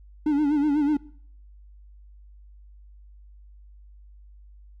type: tone with vibrato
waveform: triangle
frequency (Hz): 293.6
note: D4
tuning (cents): 0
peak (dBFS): -17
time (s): 0.26-0.97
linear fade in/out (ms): 5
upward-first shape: sine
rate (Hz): 8.1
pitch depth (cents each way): 80
effects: noise-tail reverb RT60 0.6 s tail -22 dB re dry + added 50 Hz sine -46 dBFS peak until 4.8 s